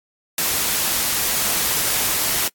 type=noise; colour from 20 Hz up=white; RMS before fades=-20 dBFS; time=0.38-2.48 s; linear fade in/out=2 ms; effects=noise-tail reverb RT60 0.1 s tail -24 dB re dry + AAC 64 kbps